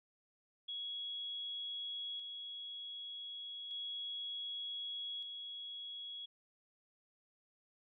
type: tone with tremolo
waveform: sine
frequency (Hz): 3336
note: G#7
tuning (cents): +7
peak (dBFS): -40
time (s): 0.68-6.26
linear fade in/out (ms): 10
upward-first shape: square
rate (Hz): 0.33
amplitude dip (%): 35
effects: none